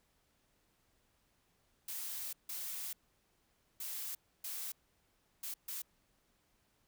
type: noise bursts at uneven times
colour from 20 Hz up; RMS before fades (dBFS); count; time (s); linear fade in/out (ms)
blue; -42; 6; 1.88-2.33 / 2.49-2.93 / 3.8-4.15 / 4.44-4.72 / 5.43-5.54 / 5.68-5.82; 5
effects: pink hiss -75 dBFS RMS until 6.87 s